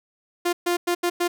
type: tone bursts at uneven times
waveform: sawtooth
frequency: 350 Hz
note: F4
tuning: 4 cents sharp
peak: -16 dBFS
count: 5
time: 0.45-0.53 / 0.66-0.77 / 0.87-0.95 / 1.03-1.1 / 1.2-1.28 s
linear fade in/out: 10 ms
effects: none